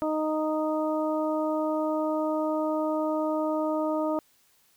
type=harmonic tone; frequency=310 Hz; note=D#4; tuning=6 cents flat; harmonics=1 / 2 / 3 / 4; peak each=-28 / -28 / -34 / -36 dBFS; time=0.02-4.19 s; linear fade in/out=0 ms; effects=white hiss -64 dBFS RMS until 4.76 s